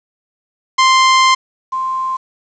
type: tone pair in turn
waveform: sawtooth / sine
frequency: 1046.5 / 1046.5 Hz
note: C6 / C6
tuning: 0 / 0 cents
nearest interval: unison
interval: 0 cents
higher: neither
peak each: -4 / -16 dBFS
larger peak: first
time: 0.78-1.35 / 1.72-2.17 s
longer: first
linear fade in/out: 10 ms
effects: resampled to 16000 Hz + 7-bit